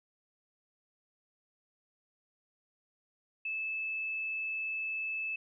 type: tone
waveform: sine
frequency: 2617 Hz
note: E7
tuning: 13 cents flat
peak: -33 dBFS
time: 3.45-5.36 s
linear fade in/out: 5 ms
effects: none